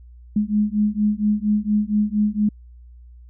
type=beating tone pair; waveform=sine; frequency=207.7 / 212 Hz; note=G#3 / G#3; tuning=0 / +36 cents; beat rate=4.3 Hz; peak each=-20 dBFS; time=0.36-2.49 s; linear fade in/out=5 ms; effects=added 60 Hz sine -41 dBFS peak until 3.29 s